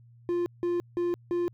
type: tone bursts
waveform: triangle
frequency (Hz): 349.2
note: F4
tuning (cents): 0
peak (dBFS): -23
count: 4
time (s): 0.29-1.48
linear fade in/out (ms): 0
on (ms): 170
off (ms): 170
effects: added 118 Hz sine -52 dBFS peak until 1.53 s